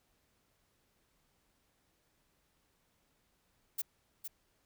violet noise with echo, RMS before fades -35 dBFS, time 3.78-3.82 s, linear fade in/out 10 ms, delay 460 ms, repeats 1, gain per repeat -7 dB, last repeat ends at 4.28 s, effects pink hiss -75 dBFS RMS until 4.65 s

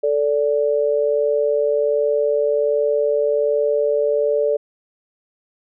sine tone pair together, 440 / 581.3 Hz, A4 / D5, 0 / -18 cents, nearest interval perfect fourth, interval 482 cents, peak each -18 dBFS, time 0.03-4.57 s, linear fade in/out 10 ms, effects none

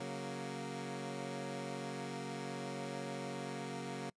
15% pulse chord, F# major, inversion second, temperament equal, 138.59 / 185 / 233.1 Hz, C#3 / F#3 / A#3, 0 / 0 / 0 cents, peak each -38 / -39 / -38 dBFS, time 0-4.1 s, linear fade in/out 5 ms, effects noise-tail reverb RT60 0.1 s tail -25 dB re dry + resampled to 22050 Hz

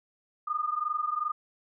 sine tone pair together, 1210 / 1232.6 Hz, D#6 / D#6, -49 / -17 cents, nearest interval unison, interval 32 cents, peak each -30 / -31 dBFS, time 0.47-1.32 s, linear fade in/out 10 ms, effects none

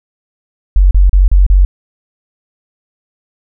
sine tone bursts, 46.66 Hz, F#1, 15 cents sharp, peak -3 dBFS, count 5, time 0.76-1.65 s, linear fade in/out 0 ms, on 150 ms, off 35 ms, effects none

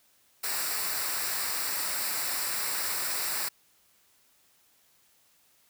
white noise with comb filter, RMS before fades -31 dBFS, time 0.43-3.49 s, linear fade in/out 10 ms, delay 0.31 ms, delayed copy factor -0.65, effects white hiss -65 dBFS RMS until 5.69 s

